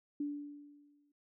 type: tone with exponential decay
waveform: sine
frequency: 290.3 Hz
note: D4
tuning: 20 cents flat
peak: -32 dBFS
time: 0.2-1.12 s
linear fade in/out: 5 ms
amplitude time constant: 200 ms
effects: noise-tail reverb RT60 0.1 s tail -25 dB re dry